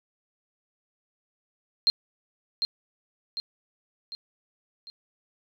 sine tone with echo, 4186 Hz, C8, in tune, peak -17 dBFS, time 1.87-1.9 s, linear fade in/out 0 ms, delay 750 ms, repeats 4, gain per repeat -6 dB, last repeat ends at 4.9 s, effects none

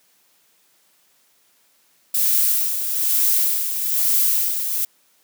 violet noise with tremolo, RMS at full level -17 dBFS, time 2.14-4.85 s, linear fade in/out 5 ms, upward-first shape sine, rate 1.1 Hz, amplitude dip 55%, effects white hiss -60 dBFS RMS until 5.23 s + high-pass 150 Hz 12 dB/octave

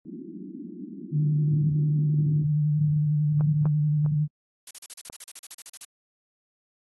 pink band-pass noise, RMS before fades -39 dBFS, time 0.05-2.44 s, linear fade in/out 2 ms, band 170 to 360 Hz, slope 96 dB/octave
sine tone with vibrato, 149.9 Hz, D3, 36 cents sharp, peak -20 dBFS, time 1.11-4.28 s, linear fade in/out 50 ms, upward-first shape square, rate 11 Hz, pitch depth 25 cents each way
clicks, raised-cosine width 1 ms, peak -23 / -21 / -28 / -24 dBFS, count 4, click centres 3.409 / 3.656 / 4.062 / 5.099 s
blue noise bursts, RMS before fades -38 dBFS, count 16, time 4.67-5.848 s, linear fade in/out 2 ms, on 38 ms, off 38 ms
effects AAC 32 kbps

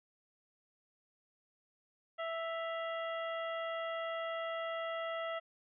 harmonic tone with a mistuned harmonic, 659.3 Hz, E5, in tune, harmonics 1 / 2 / 3 / 4 / 5, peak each -38 / -42 / -45 / -51 / -52 dBFS, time 2.18-5.4 s, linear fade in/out 20 ms, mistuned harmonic 4, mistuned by +100 cents, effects none

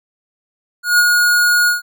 square tone with ADSR envelope, 1442 Hz, F#6, 45 cents flat, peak -8 dBFS, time 0.83-1.82 s, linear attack 160 ms, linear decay 32 ms, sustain -3 dB, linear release 140 ms, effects none

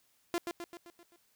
sawtooth tone with echo, 344.3 Hz, F4, 25 cents flat, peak -26 dBFS, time 0.34-0.38 s, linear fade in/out 0 ms, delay 130 ms, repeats 6, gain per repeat -5 dB, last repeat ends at 1.16 s, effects white hiss -71 dBFS RMS until 1.35 s

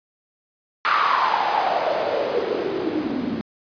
white noise with band-pass filter sweep, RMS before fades -22 dBFS, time 0.85-3.41 s, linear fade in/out 0 ms, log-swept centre 1300 to 230 Hz, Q 5.6, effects resampled to 11025 Hz

